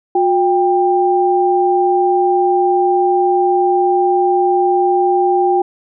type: tone pair together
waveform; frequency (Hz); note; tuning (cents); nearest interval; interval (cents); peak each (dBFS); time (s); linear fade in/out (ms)
sine; 360.1 / 791.8; F#4 / G5; -47 / +17; octave + major second; 1364; -13; 0.15-5.62; 5
effects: none